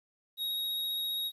square tone with vibrato, 3779 Hz, A#7, 23 cents sharp, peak -32 dBFS, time 0.37-1.32 s, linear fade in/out 50 ms, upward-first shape sine, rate 15 Hz, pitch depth 10 cents each way, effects 11-bit

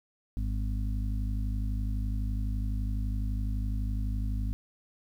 harmonic tone, 51.91 Hz, G#1, in tune, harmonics 1 / 2 / 4 / 5, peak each -29 / -35 / -41 / -43 dBFS, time 0.37-4.53 s, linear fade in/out 0 ms, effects 10-bit

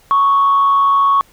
sine tone with frequency modulation, 1108.7 Hz, C#6, in tune, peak -8 dBFS, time 0.11-1.21 s, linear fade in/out 0 ms, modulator 175 Hz, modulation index 0.22, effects tanh soft clip ceiling -5 dBFS + pink hiss -50 dBFS RMS until 1.32 s

